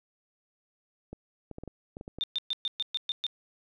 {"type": "clicks", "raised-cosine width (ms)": 2, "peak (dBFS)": -27, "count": 9, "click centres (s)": [1.13, 1.513, 1.584, 1.636, 1.677, 1.969, 2.011, 2.079, 2.186]}
{"type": "tone bursts", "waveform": "sine", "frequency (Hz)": 3614, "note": "A7", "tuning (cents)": 46, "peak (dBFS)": -27, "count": 8, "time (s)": [2.21, 3.266], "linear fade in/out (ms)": 0, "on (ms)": 27, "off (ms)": 120}
{"effects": []}